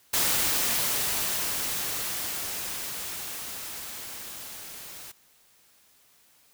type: noise with level ramp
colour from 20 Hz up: white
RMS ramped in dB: -24 to -43 dBFS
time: 0.13-5.12 s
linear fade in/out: 10 ms
effects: white hiss -61 dBFS RMS until 6.53 s